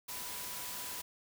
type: tone in noise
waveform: sine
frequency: 987.8 Hz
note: B5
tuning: in tune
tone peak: -52 dBFS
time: 0.08-1.02 s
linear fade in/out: 10 ms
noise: white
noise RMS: -42 dBFS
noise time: 0.08-1.02 s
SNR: -13 dB
effects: none